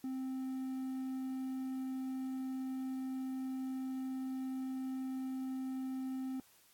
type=tone; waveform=triangle; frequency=261.6 Hz; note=C4; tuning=in tune; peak=-35 dBFS; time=0.04-6.4 s; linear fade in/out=2 ms; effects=white hiss -66 dBFS RMS until 6.73 s + AAC 64 kbps